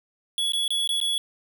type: tone with dropouts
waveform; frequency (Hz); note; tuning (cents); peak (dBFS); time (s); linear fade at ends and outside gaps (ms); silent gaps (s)
square; 3378; G#7; +29; -23; 0.38-1.18; 1; 0.521-0.534 / 0.679-0.705 / 0.875-0.891 / 1.002-1.013
effects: none